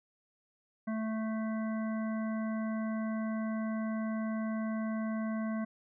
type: harmonic tone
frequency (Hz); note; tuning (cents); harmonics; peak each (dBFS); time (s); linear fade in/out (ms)
220; A3; 0; 1 / 3 / 5 / 7 / 9; -32 / -42 / -46 / -49 / -51; 0.87-5.65; 10
effects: none